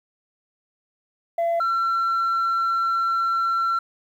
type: tone pair in turn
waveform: sine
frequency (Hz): 677 / 1354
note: E5 / E6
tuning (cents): +46 / +46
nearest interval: octave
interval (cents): 1200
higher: second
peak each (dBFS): -17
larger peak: neither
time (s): 1.38-1.6 / 1.6-3.79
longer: second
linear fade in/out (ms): 5
effects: tanh soft clip ceiling -18 dBFS + 9-bit